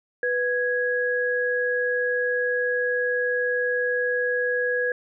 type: tone pair together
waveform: sine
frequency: 493.9 / 1660.1 Hz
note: B4 / G#6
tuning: 0 / -1 cents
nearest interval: octave + major sixth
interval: 2099 cents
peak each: -24 dBFS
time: 0.23-4.92 s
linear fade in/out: 2 ms
effects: none